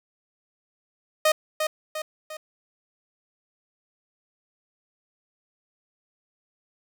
sawtooth tone with echo, 620 Hz, D#5, 6 cents flat, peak -13 dBFS, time 1.25-1.32 s, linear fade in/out 5 ms, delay 350 ms, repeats 3, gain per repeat -6 dB, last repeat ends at 2.37 s, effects 9-bit

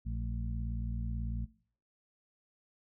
harmonic tone with a mistuned harmonic, 58.27 Hz, A#1, in tune, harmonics 1 / 2 / 3 / 4, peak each -35 / -40 / -46 / -45 dBFS, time 0.05-1.46 s, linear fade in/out 20 ms, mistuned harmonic 4, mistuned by -78 cents, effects noise-tail reverb RT60 0.5 s tail -20 dB re dry

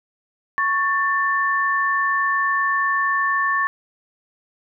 sine tone pair together, 1108.7 / 1775.9 Hz, C#6 / A6, 0 / +16 cents, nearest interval minor sixth, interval 816 cents, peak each -20 dBFS, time 0.58-3.67 s, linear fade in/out 0 ms, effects none

